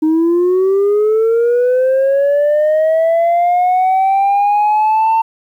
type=linear sweep; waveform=sine; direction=up; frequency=308.4 to 904 Hz; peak=-7 dBFS; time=0.02-5.22 s; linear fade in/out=10 ms; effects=tanh soft clip ceiling -8 dBFS + 8-bit